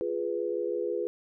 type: chord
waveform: sine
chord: F diminished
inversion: none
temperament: equal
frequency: 349.2 / 415.3 / 493.9 Hz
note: F4 / Ab4 / Cb5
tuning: 0 / 0 / 0 cents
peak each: -33 / -32 / -32 dBFS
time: 0.01-1.07 s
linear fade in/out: 0 ms
effects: none